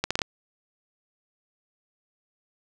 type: accelerating click train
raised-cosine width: 0.2 ms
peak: -7 dBFS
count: 5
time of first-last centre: 0.04-0.218 s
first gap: 66 ms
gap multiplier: 0.74
effects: none